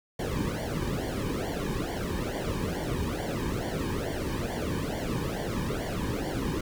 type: noise with flanger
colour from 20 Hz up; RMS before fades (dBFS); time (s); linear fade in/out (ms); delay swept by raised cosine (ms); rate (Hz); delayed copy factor
brown; -31; 0.19-6.61; 5; 0.77 to 1.5; 2.3; -0.95
effects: none